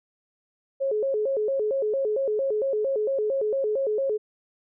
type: tone with vibrato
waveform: sine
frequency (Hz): 481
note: B4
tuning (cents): -46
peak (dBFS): -22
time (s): 0.8-4.18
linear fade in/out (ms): 20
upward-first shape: square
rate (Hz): 4.4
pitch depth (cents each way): 210
effects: none